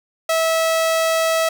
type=tone; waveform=sawtooth; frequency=650 Hz; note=E5; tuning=24 cents flat; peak=-12 dBFS; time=0.29-1.49 s; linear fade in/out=5 ms; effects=none